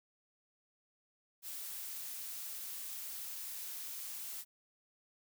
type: noise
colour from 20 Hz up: blue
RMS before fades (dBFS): -44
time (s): 1.42-4.45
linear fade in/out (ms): 50
effects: none